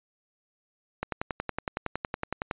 click train, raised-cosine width 0.5 ms, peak -14 dBFS, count 17, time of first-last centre 1.03-2.511 s, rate 10.8 Hz, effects resampled to 8000 Hz

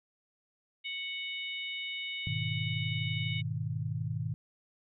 harmonic tone, 740 Hz, F#5, in tune, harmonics 3 / 4 / 5, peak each -38 / -40 / -42 dBFS, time 0.84-3.42 s, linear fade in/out 20 ms
sine chord, G# minor, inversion none, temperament equal with one note detuned, 103.41 / 123.47 / 155.56 Hz, G#2 / B2 / D#3, -7 / 0 / 0 cents, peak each -36 dBFS, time 2.27-4.34 s, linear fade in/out 0 ms
effects none

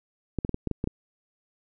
clicks, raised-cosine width 3 ms, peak -14 dBFS, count 8, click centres 0.387 / 0.449 / 0.493 / 0.544 / 0.673 / 0.713 / 0.841 / 0.874 s, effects none

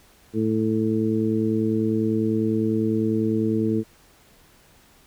harmonic tone, 110 Hz, A2, in tune, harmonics 1 / 2 / 3 / 4, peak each -28 / -23 / -24 / -27 dBFS, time 0.33-3.84 s, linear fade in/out 50 ms, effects pink hiss -55 dBFS RMS until 5.06 s

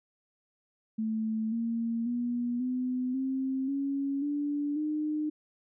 sine tone with pitch steps, 220 / 230.4 / 241.3 / 252.7 / 264.7 / 277.2 / 290.3 / 304 Hz, A3 / A#3 / B3 / B3 / C4 / C#4 / D4 / D#4, 0 / -20 / -40 / +40 / +20 / 0 / -20 / -40 cents, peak -28 dBFS, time 0.98-5.3 s, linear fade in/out 10 ms, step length 540 ms, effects none

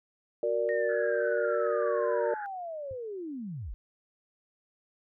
sine chord, Gb augmented, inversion none, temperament equal, 370 / 466.2 / 587.3 Hz, Gb4 / Bb4 / D5, 0 / 0 / 0 cents, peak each -34 / -29 / -29 dBFS, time 0.43-2.34 s, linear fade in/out 2 ms
sine linear sweep, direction down, 1864.7 to 35.29 Hz, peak -35 dBFS, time 0.69-3.74 s, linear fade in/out 0 ms
white band-pass noise, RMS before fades -44 dBFS, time 0.89-2.46 s, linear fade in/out 0 ms, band 1400 to 1700 Hz, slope 96 dB/octave
sine tone with exponential decay, 98.4 Hz, G2, 7 cents sharp, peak -38 dBFS, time 2.91-2.99 s, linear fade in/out 0 ms, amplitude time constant 16 ms
effects none

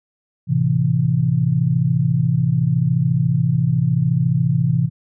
sine chord, A minor, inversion none, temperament equal, 110 / 130.81 / 164.81 Hz, A2 / C3 / E3, 0 / 0 / 0 cents, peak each -23 / -17 / -18 dBFS, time 0.47-4.9 s, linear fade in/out 50 ms, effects none

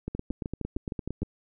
two click trains, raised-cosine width 3 ms, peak -19 / -19 dBFS, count 11 / 8, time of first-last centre 0.08-1.22 / 0.15-1.23 s, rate 8.77 / 6.48 Hz, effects none

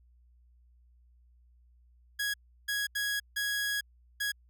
sawtooth tone bursts at uneven times, 1661.2 Hz, G#6, in tune, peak -26 dBFS, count 5, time 2.19-2.34 / 2.68-2.87 / 2.95-3.2 / 3.36-3.81 / 4.2-4.32 s, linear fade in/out 10 ms, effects added 60 Hz sine -59 dBFS peak until 4.49 s

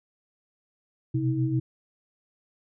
sine tone cluster, 123.5 / 130.5 / 319.6 Hz, B2 / C3 / D#4, 0 / -4 / +47 cents, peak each -31 / -25 / -28 dBFS, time 1.14-1.6 s, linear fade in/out 10 ms, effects none

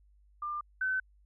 sine tone pair in turn, 1196 / 1521.7 Hz, D6 / F#6, +31 / +48 cents, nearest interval major third, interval 417 cents, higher second, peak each -33 / -28 dBFS, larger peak second, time 0.42-0.61 / 0.81-1 s, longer neither, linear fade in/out 5 ms, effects added 50 Hz sine -60 dBFS peak until 1.25 s

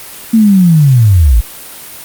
sine linear sweep, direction down, 230 to 49 Hz, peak -3 dBFS, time 0.33-1.41 s, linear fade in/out 10 ms, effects white hiss -29 dBFS RMS until 2.04 s + Opus 32 kbps

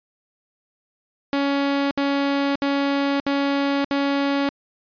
sawtooth tone bursts, 280 Hz, C#4, 18 cents sharp, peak -15 dBFS, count 5, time 1.33-4.49 s, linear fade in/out 0 ms, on 580 ms, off 65 ms, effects resampled to 11025 Hz

